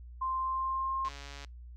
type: tone with pitch glide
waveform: sine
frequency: 1046.5 to 1064.8 Hz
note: C6 to C6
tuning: 0 to +30 cents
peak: -30 dBFS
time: 0.21-1.09 s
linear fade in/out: 10 ms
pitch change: +30 cents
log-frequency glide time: 0.39-0.96 s
type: click train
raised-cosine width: 0.2 ms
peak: -29 dBFS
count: 57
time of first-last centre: 1.05-1.447 s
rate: 141 Hz
effects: noise-tail reverb RT60 0.2 s tail -26 dB re dry + added 60 Hz sine -45 dBFS peak until 1.76 s

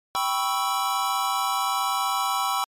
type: chord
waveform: square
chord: C# half-diminished seventh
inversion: second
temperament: equal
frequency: 784 / 987.8 / 1108.7 / 1318.5 Hz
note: G5 / B5 / C#6 / E6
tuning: 0 / 0 / 0 / 0 cents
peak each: -29 dBFS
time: 0.15-2.64 s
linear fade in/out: 0 ms
effects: MP3 64 kbps

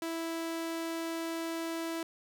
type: tone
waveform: sawtooth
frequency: 329.6 Hz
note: E4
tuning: in tune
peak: -30 dBFS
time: 0.02-2.03 s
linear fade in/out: 2 ms
effects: none

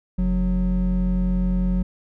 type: tone pair together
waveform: triangle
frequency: 45.67 / 182.7 Hz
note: F#1 / F#3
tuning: -22 / -22 cents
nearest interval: 2 octaves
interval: 2400 cents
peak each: -18 dBFS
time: 0.18-1.83 s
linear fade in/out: 10 ms
effects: tanh soft clip ceiling -12 dBFS

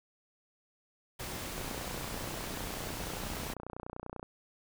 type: noise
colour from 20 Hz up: pink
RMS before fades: -40 dBFS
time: 1.19-3.54 s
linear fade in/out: 10 ms
type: click train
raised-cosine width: 1 ms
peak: -27 dBFS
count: 81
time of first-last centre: 1.58-4.229 s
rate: 30.2 Hz
effects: none

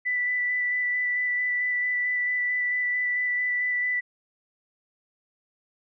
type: tone with vibrato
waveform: sine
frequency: 1980 Hz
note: B6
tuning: 4 cents sharp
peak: -23 dBFS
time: 0.05-4.01 s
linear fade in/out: 20 ms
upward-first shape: square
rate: 4.5 Hz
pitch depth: 9 cents each way
effects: none

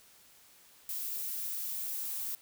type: noise with high-pass filter sweep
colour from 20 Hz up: violet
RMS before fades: -37 dBFS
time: 0.89-2.35 s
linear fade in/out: 0 ms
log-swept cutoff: 320 to 1000 Hz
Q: 3.5
effects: white hiss -60 dBFS RMS until 2.41 s

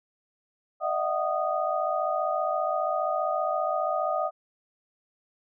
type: tone cluster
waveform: sine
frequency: 606 / 661 / 747 / 1238 Hz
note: D#5 / E5 / F#5 / D#6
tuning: -46 / +5 / +16 / -9 cents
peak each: -30 dBFS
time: 0.8-4.31 s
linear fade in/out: 50 ms
effects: none

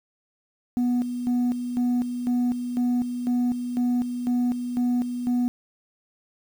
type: tone with tremolo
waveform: sine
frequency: 245.1 Hz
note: B3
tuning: 13 cents flat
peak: -17 dBFS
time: 0.77-5.48 s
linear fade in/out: 0 ms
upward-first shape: square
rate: 2 Hz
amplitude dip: 65%
effects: tanh soft clip ceiling -19 dBFS + 8-bit

